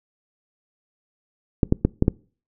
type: clicks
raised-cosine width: 3 ms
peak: -3 dBFS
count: 5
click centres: 1.632 / 1.724 / 1.85 / 2.024 / 2.081 s
effects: noise-tail reverb RT60 0.4 s tail -24 dB re dry